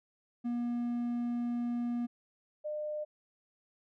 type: tone pair in turn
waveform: triangle / sine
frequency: 239.5 / 603.5 Hz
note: A#3 / D5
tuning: +47 / +47 cents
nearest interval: octave + major third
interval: 1600 cents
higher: second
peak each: -29 / -34 dBFS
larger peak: first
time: 0.44-2.07 / 2.64-3.05 s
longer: first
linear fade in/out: 20 ms
effects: none